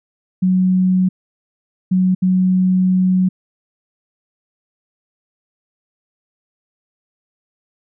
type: tone bursts at uneven times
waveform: sine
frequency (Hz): 185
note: F#3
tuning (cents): 0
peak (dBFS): -11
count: 3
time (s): 0.42-1.09 / 1.91-2.15 / 2.22-3.29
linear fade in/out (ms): 10
effects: none